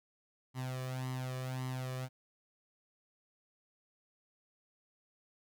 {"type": "tone with flanger", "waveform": "sawtooth", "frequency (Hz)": 128.8, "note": "C3", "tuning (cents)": -27, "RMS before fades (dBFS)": -39, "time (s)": [0.54, 2.09], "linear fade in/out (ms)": 50, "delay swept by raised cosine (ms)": [0.98, 1.72], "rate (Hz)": 1.8, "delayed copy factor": 0.7, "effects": []}